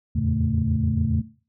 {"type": "tone cluster", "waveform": "sine", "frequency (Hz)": [81.7, 88.7, 111.8, 139.6, 220.7], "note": ["E2", "F2", "A2", "C#3", "A3"], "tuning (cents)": [-15, 27, 28, 13, 5], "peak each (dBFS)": -26, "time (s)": [0.15, 1.22], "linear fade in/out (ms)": 10, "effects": ["noise-tail reverb RT60 0.4 s tail -17 dB re dry", "tanh soft clip ceiling -9 dBFS"]}